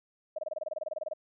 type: tone bursts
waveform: sine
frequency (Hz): 622.3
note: D#5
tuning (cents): 0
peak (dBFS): -31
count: 16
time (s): 0.36-1.135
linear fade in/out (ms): 5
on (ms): 25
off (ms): 25
effects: none